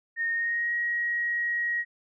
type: tone with pitch glide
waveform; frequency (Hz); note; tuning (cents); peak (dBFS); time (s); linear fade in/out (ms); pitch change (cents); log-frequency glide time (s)
sine; 1843 to 1894.8; A#6 to A#6; -20 to +28; -25; 0.16-1.85; 50; +48; 0.32-0.74
effects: none